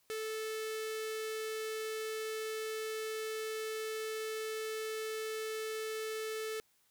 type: tone with notch filter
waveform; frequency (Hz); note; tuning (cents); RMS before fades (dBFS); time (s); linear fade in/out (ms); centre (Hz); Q
sawtooth; 437.7; A4; -9; -39; 0.1-6.6; 0; 890; 1.9
effects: white hiss -72 dBFS RMS until 6.9 s